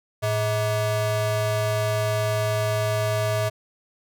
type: ring-modulated tone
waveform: square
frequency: 264.9 Hz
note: C4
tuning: 22 cents sharp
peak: -19 dBFS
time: 0.22-3.5 s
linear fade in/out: 20 ms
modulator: 375 Hz
effects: none